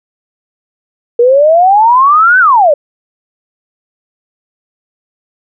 sine exponential two-way sweep, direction up then down, 466.2 to 1549 to 554 Hz, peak -3 dBFS, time 1.19-2.74 s, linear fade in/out 5 ms, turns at 2.39 s, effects none

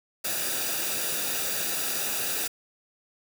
white noise with comb filter, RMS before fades -29 dBFS, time 0.24-2.48 s, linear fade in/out 10 ms, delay 0.94 ms, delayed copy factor -0.6, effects none

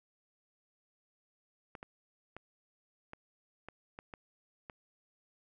clicks, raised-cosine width 0.5 ms, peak -30 dBFS, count 8, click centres 1.752 / 1.829 / 2.366 / 3.134 / 3.686 / 3.989 / 4.138 / 4.698 s, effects none

